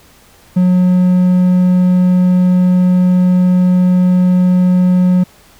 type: tone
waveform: triangle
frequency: 181.4 Hz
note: F#3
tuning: 34 cents flat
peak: -5 dBFS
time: 0.56-5.24 s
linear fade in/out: 10 ms
effects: pink hiss -45 dBFS RMS until 5.59 s